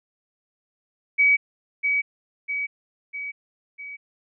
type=tone with echo; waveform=sine; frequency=2271 Hz; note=C#7; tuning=41 cents sharp; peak=-14 dBFS; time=1.18-1.37 s; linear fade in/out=20 ms; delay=650 ms; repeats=4; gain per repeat=-5 dB; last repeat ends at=3.97 s; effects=none